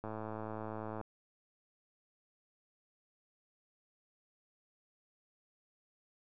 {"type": "click train", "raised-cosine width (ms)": 1, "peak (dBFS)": -28, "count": 107, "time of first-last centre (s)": [0.04, 1.012], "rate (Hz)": 109, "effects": []}